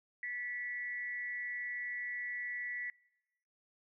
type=tone with amplitude modulation; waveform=sine; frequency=1957 Hz; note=B6; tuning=16 cents flat; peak=-34 dBFS; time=0.23-2.9 s; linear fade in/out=2 ms; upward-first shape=sine; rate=219 Hz; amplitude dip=65%; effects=noise-tail reverb RT60 0.9 s tail -24 dB re dry